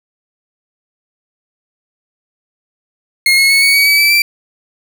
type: tone with pitch steps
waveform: 30% pulse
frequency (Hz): 2151 / 2177 / 2204 / 2231 / 2258 / 2285 / 2313 / 2342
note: C7 / C#7 / C#7 / C#7 / C#7 / D7 / D7 / D7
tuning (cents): +47 / -32 / -11 / +11 / +31 / -48 / -27 / -5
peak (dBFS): -5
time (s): 3.26-4.22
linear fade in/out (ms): 2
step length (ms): 120
effects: none

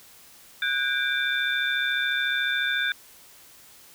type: tone cluster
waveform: sine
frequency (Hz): 1481 / 1615 / 2347 / 3561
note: F#6 / G#6 / D7 / A7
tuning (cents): +1 / -49 / -2 / +20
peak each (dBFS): -28 / -26 / -33 / -29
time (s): 0.62-2.92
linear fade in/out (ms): 2
effects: white hiss -51 dBFS RMS until 3.94 s

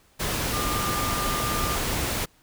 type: tone in noise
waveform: sine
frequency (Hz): 1200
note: D6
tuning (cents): +37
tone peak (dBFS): -29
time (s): 0.52-1.77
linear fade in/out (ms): 20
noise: pink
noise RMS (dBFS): -27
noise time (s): 0.19-2.26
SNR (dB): -5
effects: pink hiss -60 dBFS RMS until 2.42 s

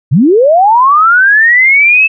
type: linear sweep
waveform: sine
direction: up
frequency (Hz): 109.5 to 2637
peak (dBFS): -3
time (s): 0.11-2.08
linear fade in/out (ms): 20
effects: none

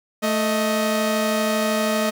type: tone pair together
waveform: sawtooth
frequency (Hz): 220 / 627.3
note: A3 / D#5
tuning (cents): 0 / +14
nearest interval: octave + tritone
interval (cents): 1814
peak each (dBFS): -18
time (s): 0.22-2.11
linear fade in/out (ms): 20
effects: none

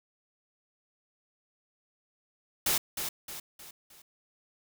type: noise with echo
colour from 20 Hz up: white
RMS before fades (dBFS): -27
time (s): 2.66-2.78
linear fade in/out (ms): 5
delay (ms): 310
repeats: 4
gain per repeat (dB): -7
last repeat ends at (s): 4.02
effects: none

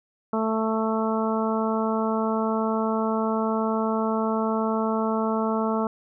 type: harmonic tone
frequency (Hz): 221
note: A3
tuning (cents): +8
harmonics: 1 / 2 / 3 / 4 / 5 / 6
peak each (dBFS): -25 / -28 / -30 / -31 / -32 / -33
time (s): 0.33-5.87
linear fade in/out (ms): 2
effects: none

